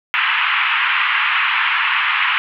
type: band-pass noise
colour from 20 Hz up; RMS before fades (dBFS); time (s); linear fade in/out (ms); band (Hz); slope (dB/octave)
white; -17; 0.14-2.38; 0; 960 to 2900; 48
effects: none